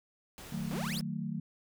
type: noise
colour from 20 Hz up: pink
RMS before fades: -48 dBFS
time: 0.38-1.01 s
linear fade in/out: 0 ms
type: chord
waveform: sine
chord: D# diminished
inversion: none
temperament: just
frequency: 155.56 / 186.68 / 224 Hz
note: D#3 / F#3 / A3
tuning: 0 / +16 / +31 cents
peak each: -38 dBFS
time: 0.52-1.4 s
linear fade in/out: 5 ms
type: exponential sweep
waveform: sawtooth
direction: up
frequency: 217.2 to 5480 Hz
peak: -34 dBFS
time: 0.71-1 s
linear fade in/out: 2 ms
effects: none